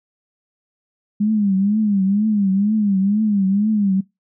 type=tone with vibrato; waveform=sine; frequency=203.5 Hz; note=G#3; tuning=35 cents flat; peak=-14 dBFS; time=1.2-4.01 s; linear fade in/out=10 ms; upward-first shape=triangle; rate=2.1 Hz; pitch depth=140 cents each way; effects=noise-tail reverb RT60 0.2 s tail -23 dB re dry